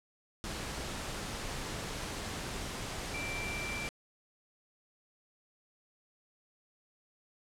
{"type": "tone in noise", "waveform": "sine", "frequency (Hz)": 2346, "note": "D7", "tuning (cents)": -2, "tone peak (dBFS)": -38, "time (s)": [3.14, 3.88], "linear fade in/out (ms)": 0, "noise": "pink", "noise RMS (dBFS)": -39, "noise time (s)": [0.44, 3.89], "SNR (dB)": -2, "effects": ["low-pass 9000 Hz 12 dB/octave"]}